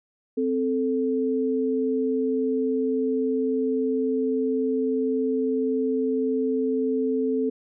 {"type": "tone pair together", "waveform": "sine", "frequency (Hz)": [260.7, 439.1], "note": ["C4", "A4"], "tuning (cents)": [-6, -4], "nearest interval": "major sixth", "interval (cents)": 902, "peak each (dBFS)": [-24, -24], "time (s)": [0.37, 7.5], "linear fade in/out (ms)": 10, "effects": []}